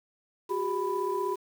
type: tone cluster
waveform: sine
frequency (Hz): 367.1 / 403.1 / 991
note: F#4 / G4 / B5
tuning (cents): -14 / +48 / +6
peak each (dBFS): -31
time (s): 0.49-1.36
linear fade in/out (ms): 20
effects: tanh soft clip ceiling -17 dBFS + 8-bit